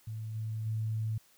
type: tone with level steps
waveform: sine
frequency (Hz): 110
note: A2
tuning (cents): 0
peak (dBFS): -36 / -33 / -30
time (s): 0.07-1.18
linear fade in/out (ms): 5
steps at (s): 0.34 / 0.65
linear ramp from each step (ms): 20
effects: white hiss -64 dBFS RMS until 1.37 s